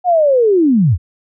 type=linear sweep; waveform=sine; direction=down; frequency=740 to 68.4 Hz; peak=-8 dBFS; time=0.04-0.98 s; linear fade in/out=50 ms; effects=none